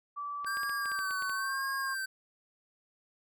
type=tone with pitch glide; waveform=sine; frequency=1157 to 1079.5 Hz; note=D6 to C#6; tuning=-26 to -46 cents; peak=-35 dBFS; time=0.16-1.95 s; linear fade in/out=20 ms; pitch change=-120 cents; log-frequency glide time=0.96-1.61 s
type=clicks; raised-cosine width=0.3 ms; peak=-29 dBFS; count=10; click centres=0.446 / 0.571 / 0.633 / 0.695 / 0.857 / 0.917 / 0.99 / 1.109 / 1.223 / 1.296 s
type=tone with vibrato; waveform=square; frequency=1568 Hz; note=G6; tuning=in tune; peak=-34 dBFS; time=0.46-2.06 s; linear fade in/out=10 ms; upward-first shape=sine; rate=0.99 Hz; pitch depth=65 cents each way
effects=none